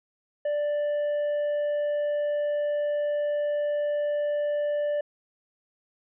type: tone with hard clipping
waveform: triangle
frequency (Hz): 588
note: D5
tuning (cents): +2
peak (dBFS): -25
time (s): 0.45-5.01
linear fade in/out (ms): 5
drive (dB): 6
effects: resampled to 8000 Hz